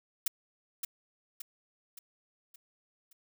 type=noise with echo; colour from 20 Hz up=blue; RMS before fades=-29 dBFS; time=0.26-0.28 s; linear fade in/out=5 ms; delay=570 ms; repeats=5; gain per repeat=-6 dB; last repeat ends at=3.13 s; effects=none